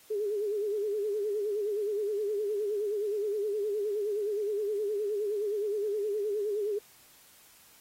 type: tone with vibrato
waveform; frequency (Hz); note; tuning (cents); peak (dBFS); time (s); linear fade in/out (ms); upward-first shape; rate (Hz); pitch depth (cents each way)
sine; 415.3; G#4; 0; -28; 0.1-6.79; 10; sine; 9.6; 78
effects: white hiss -58 dBFS RMS until 7.8 s + AAC 48 kbps